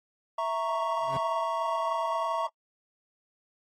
triangle chord, A# diminished, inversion second, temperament equal, 659.3 / 932.3 / 1108.7 Hz, E5 / A#5 / C#6, 0 / 0 / 0 cents, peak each -30 dBFS, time 0.38-2.47 s, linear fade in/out 5 ms
40% pulse tone with exponential growth, 136.6 Hz, C#3, 25 cents flat, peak -31 dBFS, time 0.98-1.17 s, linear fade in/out 2 ms, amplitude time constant 40 ms
effects noise-tail reverb RT60 0.1 s tail -25 dB re dry + AAC 32 kbps

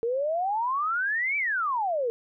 sine exponential two-way sweep, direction up then down, 450.8 to 2349 to 450.8 Hz, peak -24 dBFS, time 0.03-2.1 s, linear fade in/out 0 ms, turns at 1.37 s, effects none

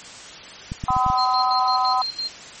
clicks, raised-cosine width 5 ms, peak -15 dBFS, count 6, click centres 0.719 / 0.839 / 0.905 / 0.966 / 1.064 / 1.101 s
harmonic tone, 253.8 Hz, B3, 47 cents sharp, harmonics 3 / 4 / 5, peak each -21 / -20 / -24 dBFS, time 0.88-2.02 s, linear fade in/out 5 ms
sine tone with tremolo, 4186 Hz, C8, in tune, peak -23 dBFS, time 1.17-2.3 s, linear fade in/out 20 ms, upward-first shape square, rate 5.9 Hz, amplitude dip 80%
effects white hiss -39 dBFS RMS until 2.6 s + MP3 32 kbps

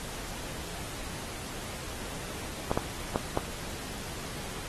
clicks, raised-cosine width 1 ms, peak -12 dBFS, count 4, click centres 2.715 / 2.775 / 3.159 / 3.374 s, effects pink hiss -40 dBFS RMS until 4.68 s + AAC 32 kbps

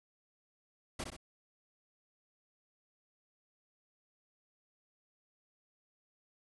pink noise with echo, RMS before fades -39 dBFS, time 0.99-1.04 s, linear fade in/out 5 ms, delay 63 ms, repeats 2, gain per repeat -5 dB, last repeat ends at 1.166 s, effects resampled to 24000 Hz

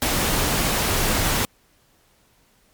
pink noise, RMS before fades -21 dBFS, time 0.02-1.45 s, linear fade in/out 0 ms, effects pink hiss -60 dBFS RMS until 2.73 s + MP3 96 kbps

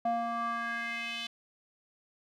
square tone with band-pass filter sweep, 233.1 Hz, A#3, in tune, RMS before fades -34 dBFS, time 0.05-1.27 s, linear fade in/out 5 ms, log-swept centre 690 to 3300 Hz, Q 3.5, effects none

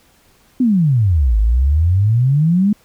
sine exponential two-way sweep, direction down then up, 264.6 to 51.1 to 213.6 Hz, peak -10 dBFS, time 0.6-2.73 s, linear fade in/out 5 ms, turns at 1.38 s, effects pink hiss -53 dBFS RMS until 2.84 s

